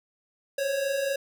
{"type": "tone pair together", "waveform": "square", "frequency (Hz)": [530.1, 554.4], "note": ["C5", "C#5"], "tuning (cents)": [23, 0], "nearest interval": "minor second", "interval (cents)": 77, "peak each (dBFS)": [-34, -27], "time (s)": [0.58, 1.16], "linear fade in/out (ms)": 5, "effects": []}